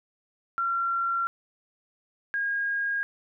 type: tone pair in turn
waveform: sine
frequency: 1369 / 1628.9 Hz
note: F6 / G#6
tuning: -35 / -34 cents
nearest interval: minor third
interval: 301 cents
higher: second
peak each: -24 / -25 dBFS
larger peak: first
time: 0.58-1.27 / 2.34-3.03 s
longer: neither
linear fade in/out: 0 ms
effects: none